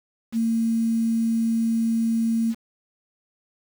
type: tone with quantisation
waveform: sine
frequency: 227.5 Hz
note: A#3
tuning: 42 cents flat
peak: -19 dBFS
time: 0.32-2.55 s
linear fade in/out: 50 ms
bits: 7
effects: none